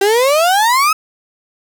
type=exponential sweep; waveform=35% pulse; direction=up; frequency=385.3 to 1301 Hz; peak=-8 dBFS; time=0.01-0.93 s; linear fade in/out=5 ms; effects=none